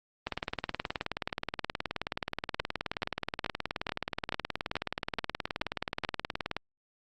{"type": "two click trains", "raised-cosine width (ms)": 0.3, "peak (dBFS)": [-15, -14], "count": [120, 9], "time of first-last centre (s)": [[0.27, 6.566], [2.6, 6.048]], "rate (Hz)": [18.9, 2.32], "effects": ["Opus 32 kbps"]}